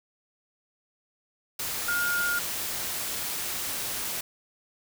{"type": "tone in noise", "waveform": "sine", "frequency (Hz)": 1419, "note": "F6", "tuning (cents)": 27, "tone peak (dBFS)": -25, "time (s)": [1.88, 2.39], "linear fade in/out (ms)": 5, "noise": "white", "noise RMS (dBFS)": -32, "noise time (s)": [1.59, 4.21], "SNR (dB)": 4, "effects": []}